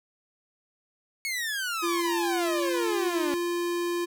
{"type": "exponential sweep", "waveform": "sawtooth", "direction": "down", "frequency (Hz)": [2224, 278.7], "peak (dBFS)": -25, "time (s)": [1.25, 3.34], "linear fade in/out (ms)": 0}
{"type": "tone with pitch glide", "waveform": "square", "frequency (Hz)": [342.2, 347.2], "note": ["F4", "F4"], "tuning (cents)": [-35, -10], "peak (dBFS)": -27, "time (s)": [1.82, 4.06], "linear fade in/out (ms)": 20, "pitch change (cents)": 25, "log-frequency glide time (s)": [2.03, 3.12]}
{"effects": []}